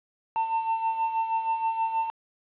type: tone with tremolo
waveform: triangle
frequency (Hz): 899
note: A5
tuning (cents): +37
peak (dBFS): -20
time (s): 0.36-2.1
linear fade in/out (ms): 0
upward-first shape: sine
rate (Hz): 6.3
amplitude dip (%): 60
effects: resampled to 8000 Hz + 9-bit